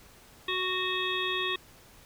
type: harmonic tone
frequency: 370 Hz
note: F#4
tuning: in tune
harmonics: 1 / 3 / 5 / 7 / 9 / 10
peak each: -35 / -35 / -35 / -35 / -35 / -35 dBFS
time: 0.48-1.56 s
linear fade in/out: 5 ms
effects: pink hiss -55 dBFS RMS until 2.05 s